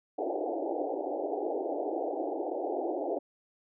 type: band-pass noise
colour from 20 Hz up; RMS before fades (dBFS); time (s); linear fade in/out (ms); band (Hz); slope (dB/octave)
pink; -33; 0.18-3.19; 10; 290 to 820; 96
effects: none